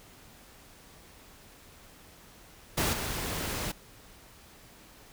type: noise with level steps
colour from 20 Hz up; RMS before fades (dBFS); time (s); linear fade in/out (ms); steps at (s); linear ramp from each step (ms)
pink; -28 / -34; 2.77-3.72; 10; 2.93; 2
effects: pink hiss -54 dBFS RMS until 5.12 s